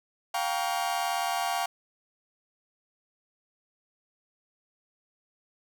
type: chord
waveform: 40% pulse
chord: G half-diminished seventh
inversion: third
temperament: just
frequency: 705.6 / 784 / 940.8 / 1128.9 Hz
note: F5 / G5 / Bb5 / Db6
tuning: +18 / 0 / +16 / +31 cents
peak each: -30 / -31 / -35 / -35 dBFS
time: 0.34-1.66 s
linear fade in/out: 5 ms
effects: none